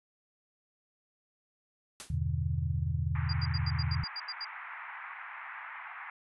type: noise with exponential decay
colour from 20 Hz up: white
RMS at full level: -39 dBFS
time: 2-2.18 s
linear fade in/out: 0 ms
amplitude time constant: 38 ms
type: chord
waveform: sine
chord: E minor seventh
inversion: none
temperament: just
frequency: 82.41 / 98.89 / 123.61 / 148.33 Hz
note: E2 / G2 / B2 / D3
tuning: 0 / +16 / +2 / +18 cents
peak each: -32 / -37 / -34 / -35 dBFS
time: 2.1-4.04 s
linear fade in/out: 5 ms
type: band-pass noise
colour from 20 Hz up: white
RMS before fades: -44 dBFS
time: 3.15-6.1 s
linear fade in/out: 2 ms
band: 830 to 2200 Hz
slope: 48 dB/octave
type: tone bursts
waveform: sine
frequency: 4795 Hz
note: D8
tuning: 35 cents sharp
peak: -35 dBFS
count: 10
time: 3.29-4.448 s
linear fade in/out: 5 ms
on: 42 ms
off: 82 ms
effects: resampled to 24000 Hz